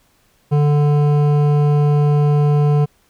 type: tone with hard clipping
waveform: sine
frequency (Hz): 146.83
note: D3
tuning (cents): 0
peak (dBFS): -13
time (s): 0.51-2.86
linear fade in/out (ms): 20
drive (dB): 12
effects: pink hiss -58 dBFS RMS until 3.09 s